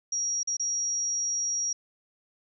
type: tone with dropouts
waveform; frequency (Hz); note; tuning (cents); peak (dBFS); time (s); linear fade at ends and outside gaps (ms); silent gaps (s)
sine; 5680; F8; +28; -26; 0.12-1.73; 5; 0.432-0.473 / 0.569-0.596
effects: none